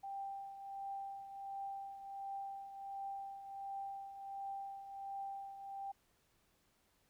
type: tone with tremolo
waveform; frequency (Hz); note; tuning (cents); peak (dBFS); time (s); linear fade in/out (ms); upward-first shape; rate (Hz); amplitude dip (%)
sine; 788; G5; +9; -40; 0.03-5.92; 10; triangle; 1.4; 65
effects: pink hiss -75 dBFS RMS until 7.09 s